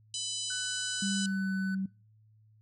harmonic tone, 998 Hz, B5, 18 cents sharp, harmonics 3 / 4 / 5 / 6 / 7 / 8 / 9, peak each -39 / -40 / -41 / -42 / -42 / -43 / -44 dBFS, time 0.14-1.26 s, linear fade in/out 2 ms
triangle tone, 1500 Hz, F#6, 23 cents sharp, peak -35 dBFS, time 0.5-1.75 s, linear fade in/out 5 ms
sine tone with pitch glide, 196 to 191.74 Hz, G3 to G3, 0 to -38 cents, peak -30 dBFS, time 1.02-1.86 s, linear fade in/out 5 ms, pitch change -38 cents, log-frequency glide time 1.14-1.53 s
effects noise-tail reverb RT60 0.4 s tail -24 dB re dry + added 108 Hz sine -59 dBFS peak until 2.61 s

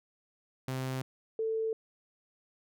sawtooth / sine tone pair in turn, 130.6 / 444.4 Hz, C3 / A4, -3 / +17 cents, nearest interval octave + major sixth, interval 2120 cents, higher second, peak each -29 / -29 dBFS, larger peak neither, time 0.68-1.02 / 1.39-1.73 s, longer neither, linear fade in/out 2 ms, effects none

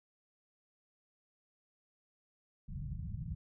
white low-pass noise, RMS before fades -41 dBFS, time 2.68-3.35 s, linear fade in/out 10 ms, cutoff 170 Hz, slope 48 dB/octave, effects none

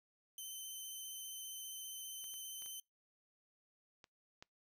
10% pulse tone with vibrato, 3073 Hz, G7, 35 cents flat, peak -38 dBFS, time 0.38-2.8 s, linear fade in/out 2 ms, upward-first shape sine, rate 15 Hz, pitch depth 14 cents each way
clicks, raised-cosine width 0.2 ms, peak -43 / -44 / -41 / -41 / -39 / -34 dBFS, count 6, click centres 2.242 / 2.34 / 2.622 / 2.661 / 4.042 / 4.425 s
effects noise-tail reverb RT60 0.2 s tail -26 dB re dry

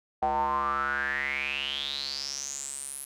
square tone with band-pass filter sweep, 69.3 Hz, C#2, in tune, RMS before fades -31 dBFS, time 0.22-3.05 s, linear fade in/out 5 ms, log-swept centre 760 to 11000 Hz, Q 9.9, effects none

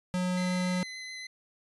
square tone, 181.6 Hz, F#3, 32 cents flat, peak -28 dBFS, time 0.14-0.83 s, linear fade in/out 0 ms
25% pulse tone with vibrato, 2035 Hz, C7, 49 cents flat, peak -35 dBFS, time 0.37-1.27 s, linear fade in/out 5 ms, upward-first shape sine, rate 7 Hz, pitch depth 10 cents each way
effects resampled to 24000 Hz

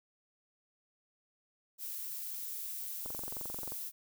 violet noise, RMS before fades -41 dBFS, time 1.78-3.92 s, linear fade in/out 50 ms
click train, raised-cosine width 1 ms, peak -31 dBFS, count 16, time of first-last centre 3.06-3.721 s, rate 22.7 Hz
effects none

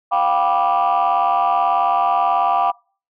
sine chord, G dominant seventh, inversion third, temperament just, 705.6 / 784 / 980 / 1176 Hz, F5 / G5 / B5 / D6, +18 / 0 / -14 / +2 cents, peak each -18 / -17 / -20 / -19 dBFS, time 0.11-2.72 s, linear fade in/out 20 ms, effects noise-tail reverb RT60 0.4 s tail -26 dB re dry + tanh soft clip ceiling -9 dBFS

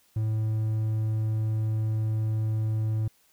triangle tone, 109.3 Hz, A2, 11 cents flat, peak -22 dBFS, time 0.16-3.08 s, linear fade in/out 5 ms, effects white hiss -64 dBFS RMS until 3.32 s

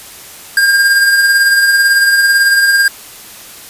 square tone with tremolo, 1608 Hz, G6, 44 cents sharp, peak -6 dBFS, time 0.57-2.88 s, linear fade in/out 2 ms, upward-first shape sine, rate 18 Hz, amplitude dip 35%, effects white hiss -33 dBFS RMS until 3.69 s + resampled to 32000 Hz

